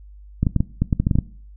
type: clicks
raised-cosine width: 5 ms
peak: -5 dBFS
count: 11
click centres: 0.43 / 0.468 / 0.563 / 0.605 / 0.82 / 0.928 / 1 / 1.069 / 1.112 / 1.155 / 1.187 s
effects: noise-tail reverb RT60 0.5 s tail -19 dB re dry + added 50 Hz sine -40 dBFS peak until 1.56 s